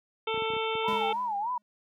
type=harmonic tone; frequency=444.6 Hz; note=A4; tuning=18 cents sharp; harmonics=1 / 2 / 3 / 5 / 6 / 7 / 8; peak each=-31 / -34 / -36 / -38 / -39 / -39 / -40 dBFS; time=0.27-1.13 s; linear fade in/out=5 ms
type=clicks; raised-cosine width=3 ms; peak=-29 dBFS; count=9; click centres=0.343 / 0.376 / 0.421 / 0.503 / 0.536 / 0.566 / 0.753 / 0.887 / 0.928 s
type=tone with vibrato; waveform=sine; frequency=896 Hz; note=A5; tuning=31 cents sharp; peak=-28 dBFS; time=0.84-1.58 s; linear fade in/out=5 ms; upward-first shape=sine; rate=3.3 Hz; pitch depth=200 cents each way
type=tone with exponential decay; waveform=square; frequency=207.7 Hz; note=G#3; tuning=in tune; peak=-34 dBFS; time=0.88-1.62 s; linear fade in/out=0 ms; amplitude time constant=160 ms
effects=high-pass 100 Hz 12 dB/octave